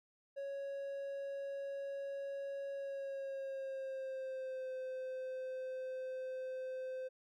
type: tone with pitch glide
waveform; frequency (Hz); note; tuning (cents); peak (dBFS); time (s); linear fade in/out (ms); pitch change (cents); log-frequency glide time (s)
triangle; 554.4 to 517.3; C#5 to C5; 0 to -20; -38; 0.36-7.09; 20; -120; 2.73-4.72
effects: none